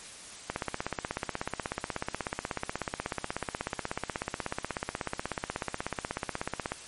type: click train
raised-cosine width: 0.5 ms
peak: -15 dBFS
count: 103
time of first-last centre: 0.5-6.72 s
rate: 16.4 Hz
effects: white hiss -46 dBFS RMS until 6.87 s + MP3 48 kbps